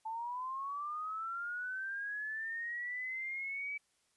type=linear sweep; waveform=sine; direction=up; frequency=875 to 2300 Hz; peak=-37 dBFS; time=0.05-3.78 s; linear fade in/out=10 ms; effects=white hiss -75 dBFS RMS until 4.16 s + resampled to 24000 Hz